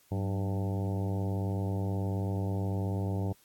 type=harmonic tone with a mistuned harmonic; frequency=98.6 Hz; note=G2; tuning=11 cents sharp; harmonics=1 / 2 / 3 / 4 / 5 / 6 / 7 / 8 / 9; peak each=-30 / -36 / -40 / -42 / -44 / -46 / -47 / -48 / -49 dBFS; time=0.11-3.33 s; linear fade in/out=10 ms; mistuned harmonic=2; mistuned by=-91 cents; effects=white hiss -64 dBFS RMS until 3.44 s + AAC 64 kbps